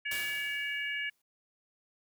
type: harmonic tone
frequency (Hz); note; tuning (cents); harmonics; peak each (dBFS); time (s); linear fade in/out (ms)
568; C#5; +42; 3 / 4 / 5; -36 / -36 / -39; 0.05-1.1; 10
type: noise with exponential decay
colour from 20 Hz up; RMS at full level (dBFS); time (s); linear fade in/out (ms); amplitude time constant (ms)
white; -38; 0.11-1.22; 5; 240
effects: none